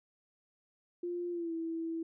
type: tone with pitch glide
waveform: sine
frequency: 350 to 328.5 Hz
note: F4 to E4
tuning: +4 to -6 cents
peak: -34 dBFS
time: 1.03-2.03 s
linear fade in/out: 5 ms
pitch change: -110 cents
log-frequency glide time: 1.31-1.53 s
effects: none